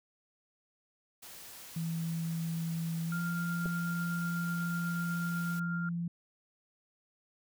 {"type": "noise", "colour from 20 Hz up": "white", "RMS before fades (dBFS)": -49, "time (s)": [1.22, 5.6], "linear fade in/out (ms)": 10}
{"type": "tone with pitch glide", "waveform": "sine", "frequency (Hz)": [165, 171.02], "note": ["E3", "F3"], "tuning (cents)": [2, -36], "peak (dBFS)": -32, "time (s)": [1.76, 6.08], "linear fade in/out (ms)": 5, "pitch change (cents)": 62, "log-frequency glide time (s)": [3.05, 3.19]}
{"type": "tone with tremolo", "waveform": "sine", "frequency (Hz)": 1396.9, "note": "F6", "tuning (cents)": 0, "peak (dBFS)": -36, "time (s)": [3.12, 5.89], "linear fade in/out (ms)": 2, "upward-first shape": "triangle", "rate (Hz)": 8.1, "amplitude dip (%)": 30}
{"type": "clicks", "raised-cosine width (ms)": 2, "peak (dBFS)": -29, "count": 2, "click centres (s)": [3.657, 3.662]}
{"effects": []}